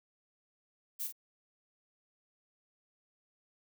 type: noise with echo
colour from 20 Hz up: violet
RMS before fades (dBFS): -37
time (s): 0.99-1.08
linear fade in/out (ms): 20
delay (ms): 46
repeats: 1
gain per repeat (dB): -7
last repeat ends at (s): 1.126
effects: none